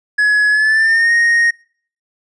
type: tone with pitch glide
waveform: triangle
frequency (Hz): 1690 to 1864.4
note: G#6 to A#6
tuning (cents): +30 to 0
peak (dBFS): -8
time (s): 0.18-1.51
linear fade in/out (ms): 10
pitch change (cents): +170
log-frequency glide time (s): 0.5-1.12
effects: noise-tail reverb RT60 0.5 s tail -24 dB re dry + resampled to 24000 Hz